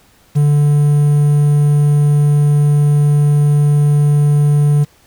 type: tone with quantisation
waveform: triangle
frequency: 146.3 Hz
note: D3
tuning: 6 cents flat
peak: -6 dBFS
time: 0.35-4.85 s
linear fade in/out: 20 ms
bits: 6
effects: pink hiss -50 dBFS RMS until 5.06 s